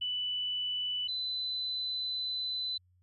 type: tone pair in turn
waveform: sine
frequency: 2979 / 4016 Hz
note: F#7 / B7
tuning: +11 / +28 cents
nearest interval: perfect fourth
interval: 517 cents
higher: second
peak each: -31 / -32 dBFS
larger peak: first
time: 0.01-1.08 / 1.08-2.78 s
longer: second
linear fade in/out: 10 ms
effects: added 90 Hz sine -64 dBFS peak until 3.02 s